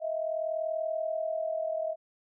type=tone pair together; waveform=sine; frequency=636 / 676.5 Hz; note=D#5 / E5; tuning=+38 / +45 cents; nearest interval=minor second; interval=107 cents; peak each=-30 / -35 dBFS; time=0-1.96 s; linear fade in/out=50 ms; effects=none